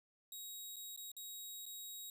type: tone with dropouts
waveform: 10% pulse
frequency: 3800 Hz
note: A#7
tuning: 33 cents sharp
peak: -39 dBFS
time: 0.32-2.1 s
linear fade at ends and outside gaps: 2 ms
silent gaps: 0.76-0.765 / 0.963-0.975 / 1.117-1.166 / 1.656-1.663 s
effects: none